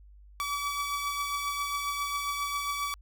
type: beating tone pair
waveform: sawtooth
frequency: 1145 / 1152.4 Hz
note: D6 / D6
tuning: -44 / -33 cents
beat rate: 7.4 Hz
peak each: -27 / -35 dBFS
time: 0.4-2.94 s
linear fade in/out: 0 ms
effects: added 50 Hz sine -50 dBFS peak until 3.01 s